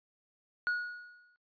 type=tone with exponential decay; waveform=triangle; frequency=1453 Hz; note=F#6; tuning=32 cents flat; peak=-25 dBFS; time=0.67-1.36 s; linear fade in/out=0 ms; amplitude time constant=150 ms; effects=noise-tail reverb RT60 0.1 s tail -26 dB re dry + resampled to 11025 Hz